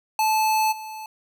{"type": "tone with level steps", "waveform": "square", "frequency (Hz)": 870, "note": "A5", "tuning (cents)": -20, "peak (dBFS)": [-19, -34], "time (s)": [0.19, 1.06], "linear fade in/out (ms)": 2, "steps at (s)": 0.71, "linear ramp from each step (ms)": 20, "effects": []}